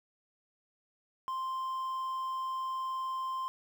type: tone with quantisation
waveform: triangle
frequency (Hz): 1046.5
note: C6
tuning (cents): 0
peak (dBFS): -31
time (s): 1.28-3.48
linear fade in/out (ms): 0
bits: 10
effects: none